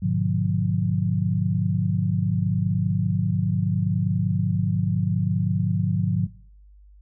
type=chord; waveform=sine; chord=G# diminished seventh; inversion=none; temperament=just; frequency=103.83 / 124.59 / 149.51 / 179.41 Hz; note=G#2 / B2 / D3 / F3; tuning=0 / +16 / +31 / +47 cents; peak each=-25 / -29 / -26 / -23 dBFS; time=0.02-6.27 s; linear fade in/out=10 ms; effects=noise-tail reverb RT60 0.6 s tail -22 dB re dry + added 50 Hz sine -47 dBFS peak until 7.01 s